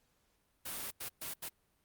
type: noise bursts at uneven times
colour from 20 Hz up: white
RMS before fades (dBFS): -41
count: 4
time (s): 0.65-0.91 / 1-1.09 / 1.21-1.34 / 1.42-1.49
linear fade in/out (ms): 10
effects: pink hiss -75 dBFS RMS until 1.84 s + Opus 48 kbps